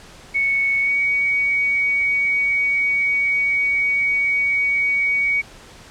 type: tone with pitch glide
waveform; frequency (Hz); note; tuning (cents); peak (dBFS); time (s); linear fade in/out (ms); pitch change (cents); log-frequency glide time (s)
sine; 2217 to 2248; C#7 to C#7; 0 to +24; -16; 0.34-5.42; 20; +24; 0.81-0.92
effects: pink hiss -43 dBFS RMS until 5.9 s + low-pass 8000 Hz 12 dB/octave